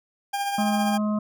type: tone with tremolo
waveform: 40% pulse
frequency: 802 Hz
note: G5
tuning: 39 cents sharp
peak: -22 dBFS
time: 0.33-0.98 s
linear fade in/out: 10 ms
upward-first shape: triangle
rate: 15 Hz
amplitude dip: 45%
type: harmonic tone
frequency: 211.2 Hz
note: G#3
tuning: 29 cents sharp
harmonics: 1 / 3 / 5 / 6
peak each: -22 / -32 / -36 / -38 dBFS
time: 0.58-1.19 s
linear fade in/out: 5 ms
effects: none